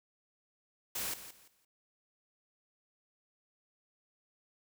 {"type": "noise with echo", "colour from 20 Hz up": "white", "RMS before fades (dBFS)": -37, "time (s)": [0.95, 1.14], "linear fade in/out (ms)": 5, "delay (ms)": 170, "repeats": 3, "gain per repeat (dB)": -12, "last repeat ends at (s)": 1.65, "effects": []}